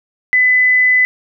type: tone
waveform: sine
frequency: 2006 Hz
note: B6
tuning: 26 cents sharp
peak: -8 dBFS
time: 0.33-1.05 s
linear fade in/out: 0 ms
effects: none